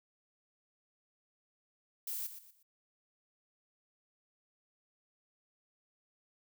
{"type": "noise with echo", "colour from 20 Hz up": "violet", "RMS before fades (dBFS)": -39, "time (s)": [2.07, 2.27], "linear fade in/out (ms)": 5, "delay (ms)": 120, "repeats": 3, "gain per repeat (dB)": -10, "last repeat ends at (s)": 2.63, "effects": []}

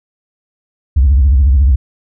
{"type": "tone with vibrato", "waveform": "sine", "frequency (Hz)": 67.8, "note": "C#2", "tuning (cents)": -38, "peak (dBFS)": -4, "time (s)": [0.96, 1.76], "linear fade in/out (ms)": 10, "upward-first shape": "triangle", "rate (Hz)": 14, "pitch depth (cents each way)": 250, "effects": ["tanh soft clip ceiling -3 dBFS"]}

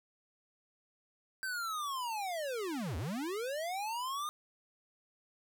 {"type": "linear two-way sweep", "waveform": "square", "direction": "down then up", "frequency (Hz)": [1568, 71.5, 1234], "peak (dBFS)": -36, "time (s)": [1.43, 4.29], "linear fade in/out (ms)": 0, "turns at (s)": 2.97, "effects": []}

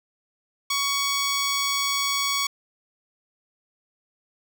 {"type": "tone", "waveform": "10% pulse", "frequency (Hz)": 1120, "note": "C#6", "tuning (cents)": 18, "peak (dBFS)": -14, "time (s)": [0.7, 2.47], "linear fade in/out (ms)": 5, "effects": []}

